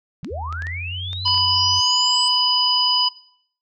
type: linear sweep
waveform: sine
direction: up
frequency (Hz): 128.6 to 8150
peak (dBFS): -28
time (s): 0.23-2.28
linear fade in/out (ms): 0
type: clicks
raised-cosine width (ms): 0.2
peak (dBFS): -20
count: 8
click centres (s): 0.246 / 0.526 / 0.622 / 0.669 / 1.131 / 1.279 / 1.344 / 1.377
type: tone with pitch glide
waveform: sine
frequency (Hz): 80.3 to 92.24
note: E2 to F#2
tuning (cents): -45 to -5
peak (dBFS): -28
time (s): 0.3-1.81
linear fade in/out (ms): 20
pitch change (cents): +240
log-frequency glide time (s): 0.43-1.04
type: harmonic tone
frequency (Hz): 993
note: B5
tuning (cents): +9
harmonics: 1 / 3 / 5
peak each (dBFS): -23 / -21 / -18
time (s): 1.25-3.09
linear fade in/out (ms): 10
effects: noise-tail reverb RT60 0.6 s tail -20 dB re dry